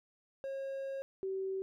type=tone pair in turn; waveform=triangle / sine; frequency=542 / 383.3 Hz; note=C#5 / G4; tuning=-39 / -39 cents; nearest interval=tritone; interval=600 cents; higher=first; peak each=-35 / -34 dBFS; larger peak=second; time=0.44-1.02 / 1.23-1.62 s; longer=first; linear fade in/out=0 ms; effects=none